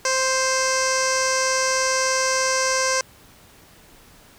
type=tone with low-pass filter; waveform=15% pulse; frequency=523.3 Hz; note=C5; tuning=in tune; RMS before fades=-21 dBFS; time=0.05-3.01 s; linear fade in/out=2 ms; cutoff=6700 Hz; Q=8.9; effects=pink hiss -50 dBFS RMS until 4.38 s